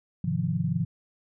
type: chord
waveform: sine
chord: F minor seventh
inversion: first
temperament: equal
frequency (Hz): 103.83 / 130.81 / 155.56 / 174.61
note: Ab2 / C3 / Eb3 / F3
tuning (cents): 0 / 0 / 0 / 0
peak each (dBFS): -33 / -31 / -29 / -28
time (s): 0.24-0.85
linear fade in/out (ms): 5
effects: none